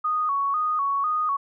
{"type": "tone with vibrato", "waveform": "sine", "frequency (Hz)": 1174.7, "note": "D6", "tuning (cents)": 0, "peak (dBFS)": -21, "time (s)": [0.04, 1.37], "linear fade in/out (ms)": 10, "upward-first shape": "square", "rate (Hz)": 2, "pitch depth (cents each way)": 91, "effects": []}